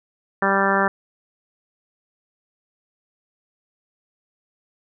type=harmonic tone; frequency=196 Hz; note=G3; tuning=in tune; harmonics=1 / 2 / 3 / 4 / 5 / 6 / 7 / 8 / 9; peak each=-25 / -25 / -25 / -25 / -25 / -25 / -25 / -25 / -25 dBFS; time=0.42-0.88 s; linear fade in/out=2 ms; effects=none